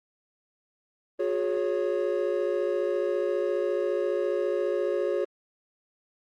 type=chord; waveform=triangle; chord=F# suspended second; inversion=none; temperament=equal with one note detuned; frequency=360.7 / 415.3 / 554.4 Hz; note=F#4 / G#4 / C#5; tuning=-44 / 0 / 0 cents; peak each=-27 dBFS; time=1.19-5.25 s; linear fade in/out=10 ms; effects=Opus 24 kbps